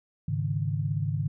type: chord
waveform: sine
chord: Ab suspended fourth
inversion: none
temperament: just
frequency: 103.83 / 138.43 / 155.74 Hz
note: Ab2 / Db3 / Eb3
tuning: 0 / -2 / +2 cents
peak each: -30 dBFS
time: 0.28-1.28 s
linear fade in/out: 5 ms
effects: none